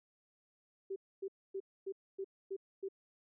sine tone bursts, 388 Hz, G4, 18 cents flat, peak -37 dBFS, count 7, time 0.9-2.887 s, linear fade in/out 10 ms, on 61 ms, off 260 ms, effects none

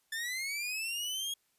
sawtooth linear sweep, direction up, 1753 to 3300 Hz, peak -31 dBFS, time 0.12-1.34 s, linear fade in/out 5 ms, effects white hiss -74 dBFS RMS until 1.58 s + resampled to 32000 Hz

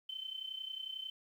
sine tone with amplitude modulation, 3075 Hz, G7, 34 cents flat, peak -37 dBFS, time 0.09-1.1 s, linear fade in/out 5 ms, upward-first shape sine, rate 31.1 Hz, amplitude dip 75%, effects 11-bit

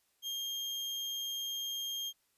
35% pulse tone, 3214 Hz, G7, 43 cents sharp, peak -34 dBFS, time 0.22-2.13 s, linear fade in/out 50 ms, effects white hiss -75 dBFS RMS until 2.37 s + resampled to 32000 Hz

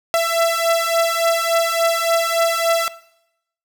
sawtooth beating tone pair, 666 / 669.5 Hz, E5 / E5, +18 / +27 cents, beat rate 3.5 Hz, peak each -15 dBFS, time 0.14-2.88 s, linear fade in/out 0 ms, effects noise-tail reverb RT60 0.8 s tail -18 dB re dry

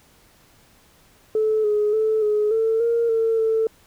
sine tone with pitch steps, 434.3 / 419.5 / 436.8 / 421.6 / 447 / 465.8 / 451 / 444.7 Hz, A4 / G#4 / A4 / G#4 / A4 / A#4 / A4 / A4, -23 / +17 / -13 / +26 / +27 / -1 / +43 / +18 cents, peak -16 dBFS, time 1.35-3.67 s, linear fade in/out 2 ms, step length 290 ms, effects tanh soft clip ceiling -12 dBFS + pink hiss -55 dBFS RMS until 3.86 s

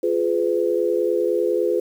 sine chord, F diminished, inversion none, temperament just, 349.2 / 419.1 / 502.9 Hz, F4 / Ab4 / Cb5, 0 / +16 / +31 cents, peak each -22 dBFS, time 0.03-1.8 s, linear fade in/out 5 ms, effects 8-bit

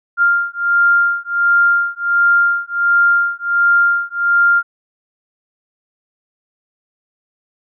sine beating tone pair, 1396.9 / 1398.3 Hz, F6 / F6, 0 / +2 cents, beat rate 1.4 Hz, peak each -14 dBFS, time 0.17-4.63 s, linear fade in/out 50 ms, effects none

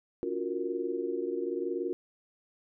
sine chord, Gb major seventh, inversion second, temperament equal with one note detuned, 283.8 / 349.2 / 370 / 466.2 Hz, Db4 / F4 / Gb4 / Bb4, +41 / 0 / 0 / 0 cents, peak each -39 / -34 / -35 / -36 dBFS, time 0.23-1.93 s, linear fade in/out 0 ms, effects none

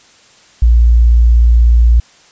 sine tone, 58.27 Hz, A#1, in tune, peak -4 dBFS, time 0.62-2 s, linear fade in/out 5 ms, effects white hiss -45 dBFS RMS until 2.31 s + resampled to 16000 Hz

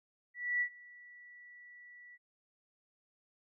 sine tone with ADSR envelope, 1950 Hz, B6, 23 cents flat, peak -28 dBFS, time 0.34-2.18 s, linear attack 270 ms, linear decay 78 ms, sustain -24 dB, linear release 37 ms, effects none

